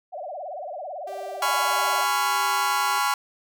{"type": "tone with vibrato", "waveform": "sine", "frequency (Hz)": 659.3, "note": "E5", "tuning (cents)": 0, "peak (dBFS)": -31, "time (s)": [0.12, 2.05], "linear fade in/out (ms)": 20, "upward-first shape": "sine", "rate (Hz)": 18, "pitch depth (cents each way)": 240}
{"type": "tone with tremolo", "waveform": "sawtooth", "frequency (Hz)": 392, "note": "G4", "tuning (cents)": 0, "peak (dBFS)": -35, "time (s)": [1.07, 2.99], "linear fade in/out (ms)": 5, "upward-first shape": "sine", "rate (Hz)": 1.6, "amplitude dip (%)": 45}
{"type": "chord", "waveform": "40% pulse", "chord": "C# dominant seventh", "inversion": "second", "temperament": "just", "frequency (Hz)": [831.5, 997.9, 1108.7, 1385.9], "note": ["G#5", "B5", "C#6", "E#6"], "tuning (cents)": [2, 18, 0, -14], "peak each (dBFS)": -26, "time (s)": [1.42, 3.14], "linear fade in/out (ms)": 2}
{"effects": []}